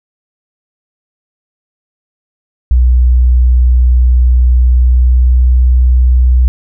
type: tone with pitch glide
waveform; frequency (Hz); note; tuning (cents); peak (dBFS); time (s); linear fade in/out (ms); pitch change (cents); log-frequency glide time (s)
sine; 61.74 to 62.39; B1 to B1; 0 to +18; -4; 2.71-6.48; 0; +18; 4.62-5.5
effects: none